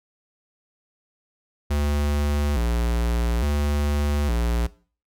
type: tone with vibrato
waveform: square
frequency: 65.41 Hz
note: C2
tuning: in tune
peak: -21 dBFS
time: 1.7-4.67 s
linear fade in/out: 10 ms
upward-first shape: square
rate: 0.58 Hz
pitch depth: 190 cents each way
effects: noise-tail reverb RT60 0.4 s tail -19 dB re dry